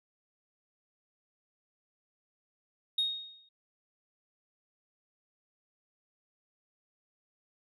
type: tone with exponential decay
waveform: sine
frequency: 3729 Hz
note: A#7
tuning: in tune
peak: -23 dBFS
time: 2.98-3.49 s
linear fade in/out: 5 ms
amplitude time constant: 110 ms
effects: tanh soft clip ceiling -23 dBFS